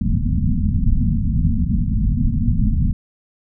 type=low-pass noise; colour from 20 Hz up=pink; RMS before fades=-17 dBFS; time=0.01-2.93 s; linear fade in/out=5 ms; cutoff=250 Hz; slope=96 dB/octave; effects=none